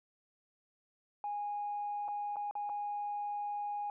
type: tone with dropouts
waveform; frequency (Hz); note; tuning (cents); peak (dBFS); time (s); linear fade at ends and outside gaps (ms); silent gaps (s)
sine; 824; G#5; -14; -34; 1.24-3.9; 1; 2.081-2.085 / 2.359-2.367 / 2.511-2.553 / 2.693-2.697
effects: tanh soft clip ceiling -30 dBFS